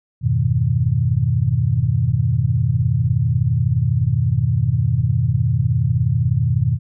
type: chord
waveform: sine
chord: F half-diminished seventh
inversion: none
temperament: equal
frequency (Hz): 87.31 / 103.83 / 123.47 / 155.56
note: F2 / Ab2 / Cb3 / Eb3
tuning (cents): 0 / 0 / 0 / 0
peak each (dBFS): -23 / -21 / -17 / -22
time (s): 0.21-6.79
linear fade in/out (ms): 50
effects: none